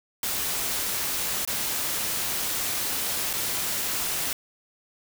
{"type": "noise with dropouts", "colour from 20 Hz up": "white", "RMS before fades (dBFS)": -28, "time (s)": [0.23, 4.33], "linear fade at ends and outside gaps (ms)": 2, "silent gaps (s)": [[1.451, 1.475], [3.331, 3.335]], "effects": []}